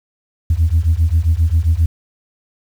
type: beating tone pair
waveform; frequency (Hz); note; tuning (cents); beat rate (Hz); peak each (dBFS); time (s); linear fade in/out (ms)
sine; 78 / 85.5; D#2 / F2; +5 / -36; 7.5; -13; 0.5-1.86; 5
effects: tanh soft clip ceiling -6 dBFS + 7-bit